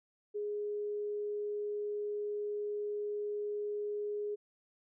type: tone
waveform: sine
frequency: 415.3 Hz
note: G#4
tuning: in tune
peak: -34 dBFS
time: 0.34-4.36 s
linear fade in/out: 20 ms
effects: none